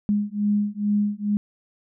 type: beating tone pair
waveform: sine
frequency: 205.5 / 207.8 Hz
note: G#3 / G#3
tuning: -18 / +1 cents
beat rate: 2.3 Hz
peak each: -23 dBFS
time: 0.09-1.37 s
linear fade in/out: 0 ms
effects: none